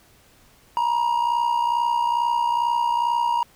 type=tone with amplitude modulation; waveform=triangle; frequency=948 Hz; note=A#5; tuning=29 cents sharp; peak=-14 dBFS; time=0.77-3.43 s; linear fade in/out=0 ms; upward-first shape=sine; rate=62.3 Hz; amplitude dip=65%; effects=pink hiss -55 dBFS RMS until 3.55 s